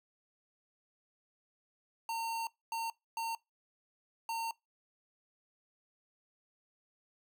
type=tone bursts at uneven times; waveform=square; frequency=912 Hz; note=A#5; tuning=38 cents flat; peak=-35 dBFS; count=4; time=2.09-2.47 / 2.72-2.9 / 3.17-3.35 / 4.29-4.51 s; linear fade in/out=2 ms; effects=noise-tail reverb RT60 0.2 s tail -23 dB re dry